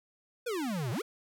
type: exponential two-way sweep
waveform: square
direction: down then up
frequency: 512 to 110 to 512 Hz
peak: -32 dBFS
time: 0.46-1.02 s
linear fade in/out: 10 ms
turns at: 0.91 s
effects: none